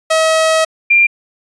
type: tone pair in turn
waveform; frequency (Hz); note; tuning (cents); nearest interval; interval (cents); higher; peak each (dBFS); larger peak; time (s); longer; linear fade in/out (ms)
sawtooth / sine; 640 / 2386; D#5 / D7; +49 / +27; octave + major seventh; 2278; second; -6; neither; 0.1-0.65 / 0.9-1.07; first; 10
effects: resampled to 24000 Hz